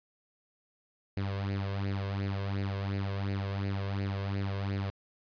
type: tone with flanger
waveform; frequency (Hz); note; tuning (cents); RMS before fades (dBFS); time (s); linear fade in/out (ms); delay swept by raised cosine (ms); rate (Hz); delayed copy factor
sawtooth; 98.5; G2; +9; -33; 1.17-4.9; 0; 0.43 to 1.93; 2.8; +0.65
effects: resampled to 11025 Hz